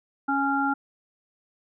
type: harmonic tone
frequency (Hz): 277.2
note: C#4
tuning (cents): 0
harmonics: 1 / 3 / 5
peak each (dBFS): -26 / -26 / -26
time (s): 0.28-0.74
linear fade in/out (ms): 10
effects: none